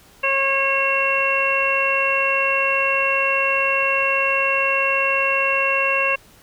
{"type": "harmonic tone", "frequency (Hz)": 545, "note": "C#5", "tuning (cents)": -29, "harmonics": [1, 2, 3, 4, 5], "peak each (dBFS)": [-24, -24, -26, -27, -19], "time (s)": [0.23, 6.16], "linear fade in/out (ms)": 10, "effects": ["pink hiss -50 dBFS RMS until 6.42 s"]}